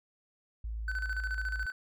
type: tone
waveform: sine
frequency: 55 Hz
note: A1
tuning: in tune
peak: -34 dBFS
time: 0.64-1.66 s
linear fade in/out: 5 ms
type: tone with tremolo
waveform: triangle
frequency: 1517 Hz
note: F#6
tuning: 43 cents sharp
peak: -30 dBFS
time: 0.88-1.72 s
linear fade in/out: 2 ms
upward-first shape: square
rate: 14 Hz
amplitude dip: 65%
effects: none